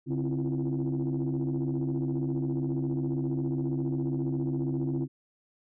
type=tone cluster; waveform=sine; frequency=140.4 / 263 / 330.3 / 345 Hz; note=C#3 / C4 / E4 / F4; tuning=+22 / +9 / +4 / -21 cents; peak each=-29 / -31 / -33 / -34 dBFS; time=0.06-5.08 s; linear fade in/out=50 ms; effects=tanh soft clip ceiling -22 dBFS